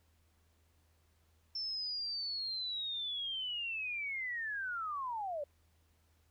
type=linear sweep; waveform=sine; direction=down; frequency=5360 to 554.4 Hz; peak=-36 dBFS; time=1.55-5.44 s; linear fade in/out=5 ms; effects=added 80 Hz sine -69 dBFS peak until 6.3 s + pink hiss -75 dBFS RMS until 6.3 s